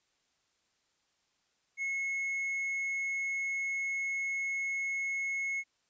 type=tone with tanh clipping; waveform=sine; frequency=2180 Hz; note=C#7; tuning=29 cents flat; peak=-32 dBFS; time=1.77-5.64 s; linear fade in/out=50 ms; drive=3 dB; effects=white hiss -75 dBFS RMS until 5.89 s + resampled to 16000 Hz